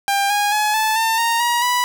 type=tone with pitch steps; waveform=sawtooth; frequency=797 / 821.3 / 846.3 / 872.2 / 898.7 / 926.2 / 954.4 / 983.5 Hz; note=G5 / G#5 / G#5 / A5 / A5 / A#5 / A#5 / B5; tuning=+28 / -20 / +32 / -15 / +36 / -11 / +41 / -7 cents; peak=-12 dBFS; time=0.08-1.84 s; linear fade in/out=0 ms; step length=220 ms; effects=none